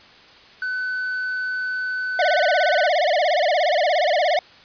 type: tone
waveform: triangle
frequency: 1506 Hz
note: F#6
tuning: 30 cents sharp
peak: -21 dBFS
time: 0.62-2.88 s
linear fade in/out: 2 ms
type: tone with vibrato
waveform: square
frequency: 655 Hz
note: E5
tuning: 11 cents flat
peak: -17 dBFS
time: 2.19-4.39 s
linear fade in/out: 2 ms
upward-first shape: sine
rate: 17 Hz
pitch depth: 210 cents each way
effects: white hiss -47 dBFS RMS until 4.64 s + resampled to 11025 Hz